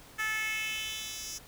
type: tone with high-pass filter sweep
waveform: 10% pulse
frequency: 434.7 Hz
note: A4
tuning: 21 cents flat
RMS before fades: -35 dBFS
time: 0.18-1.39 s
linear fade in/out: 20 ms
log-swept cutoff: 1600 to 5300 Hz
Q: 3
effects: pink hiss -53 dBFS RMS until 1.47 s